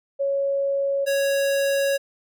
sine / square tone pair in turn, 554.4 / 554.4 Hz, C#5 / C#5, 0 / 0 cents, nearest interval unison, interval 0 cents, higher neither, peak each -20 dBFS, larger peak neither, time 0.19-1.06 / 1.06-1.98 s, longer second, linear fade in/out 20 ms, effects none

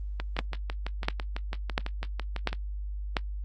two click trains, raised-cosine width 0.3 ms, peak -17 / -9 dBFS, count 15 / 5, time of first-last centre 0.2-2.529 / 0.39-3.168 s, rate 6.01 / 1.44 Hz, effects added 50 Hz sine -32 dBFS peak until 3.44 s + Opus 24 kbps

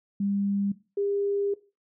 sine tone pair in turn, 200 / 402.2 Hz, G3 / G4, +35 / +44 cents, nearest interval octave, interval 1209 cents, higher second, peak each -24 dBFS, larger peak neither, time 0.2-0.72 / 0.97-1.54 s, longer second, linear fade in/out 5 ms, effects noise-tail reverb RT60 0.3 s tail -17 dB re dry

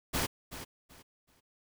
pink noise with echo, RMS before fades -31 dBFS, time 0.13-0.27 s, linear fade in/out 20 ms, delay 380 ms, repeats 3, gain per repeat -12 dB, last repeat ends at 1.41 s, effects none

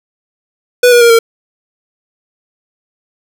square tone with pitch steps, 492.3 / 480.8 / 469.5 / 458.5 Hz, B4 / B4 / A#4 / A#4, -6 / -46 / +12 / -29 cents, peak -4 dBFS, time 0.83-1.19 s, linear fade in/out 5 ms, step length 90 ms, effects none

